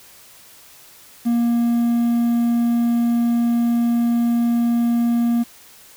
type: tone with quantisation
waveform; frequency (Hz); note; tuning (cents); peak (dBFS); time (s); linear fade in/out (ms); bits
triangle; 235.8; A#3; +20; -13; 1.25-5.44; 20; 7
effects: white hiss -46 dBFS RMS until 5.96 s